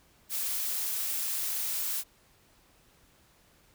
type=noise; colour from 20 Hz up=blue; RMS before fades=-32 dBFS; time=0.29-2.04 s; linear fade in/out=50 ms; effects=pink hiss -63 dBFS RMS until 3.74 s